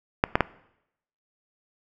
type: clicks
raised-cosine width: 0.5 ms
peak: -3 dBFS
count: 3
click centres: 0.239 / 0.355 / 0.407 s
effects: noise-tail reverb RT60 0.8 s tail -20 dB re dry